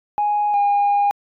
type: tone pair in turn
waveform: sine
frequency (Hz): 830.6 / 812.6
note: G#5 / G#5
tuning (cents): 0 / -38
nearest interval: unison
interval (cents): 38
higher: first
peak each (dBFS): -15 / -12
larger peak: second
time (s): 0.18-0.54 / 0.54-1.11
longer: second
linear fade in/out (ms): 0
effects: tanh soft clip ceiling -12 dBFS